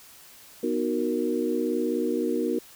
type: chord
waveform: sine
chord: B major seventh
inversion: none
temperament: equal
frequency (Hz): 246.9 / 311.1 / 370 / 466.2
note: B3 / D#4 / F#4 / A#4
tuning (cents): 0 / 0 / 0 / 0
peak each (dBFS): -29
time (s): 0.63-2.59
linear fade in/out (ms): 5
effects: white hiss -50 dBFS RMS until 2.75 s